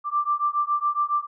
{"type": "beating tone pair", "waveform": "sine", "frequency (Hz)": [1174.7, 1181.9], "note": ["D6", "D6"], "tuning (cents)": [0, 11], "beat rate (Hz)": 7.2, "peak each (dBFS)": -24, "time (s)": [0.04, 1.27], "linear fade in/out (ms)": 50, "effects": []}